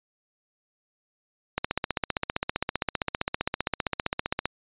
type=click train; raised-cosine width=0.3 ms; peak=-9 dBFS; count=45; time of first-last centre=1.58-4.456 s; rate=15.3 Hz; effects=resampled to 8000 Hz